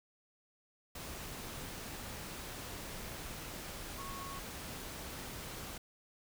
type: tone in noise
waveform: sine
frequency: 1101 Hz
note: C#6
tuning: 12 cents flat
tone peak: -45 dBFS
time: 3.98-4.39 s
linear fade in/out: 5 ms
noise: pink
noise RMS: -45 dBFS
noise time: 0.95-5.78 s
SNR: -3 dB
effects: none